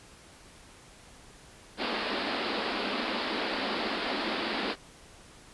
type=band-pass noise; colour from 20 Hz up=pink; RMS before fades=-32 dBFS; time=1.77-4.76 s; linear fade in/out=50 ms; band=200 to 4900 Hz; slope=96 dB/octave; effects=pink hiss -53 dBFS RMS until 5.53 s + resampled to 24000 Hz